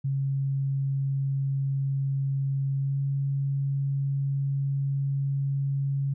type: tone with pitch glide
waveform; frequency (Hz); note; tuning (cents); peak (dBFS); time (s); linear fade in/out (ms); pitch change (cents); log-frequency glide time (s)
sine; 136.9 to 138.33; C#3 to C#3; -21 to -3; -24; 0.04-6.14; 10; +18; 2.77-2.99
effects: none